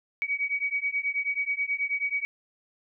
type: beating tone pair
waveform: sine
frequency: 2258 / 2267.3 Hz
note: C#7 / C#7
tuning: +31 / +38 cents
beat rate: 9.3 Hz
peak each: -29 dBFS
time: 0.22-2.25 s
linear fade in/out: 0 ms
effects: none